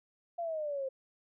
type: exponential sweep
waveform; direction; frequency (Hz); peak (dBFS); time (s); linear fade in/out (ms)
sine; down; 696 to 523.3; -33; 0.38-0.89; 10
effects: none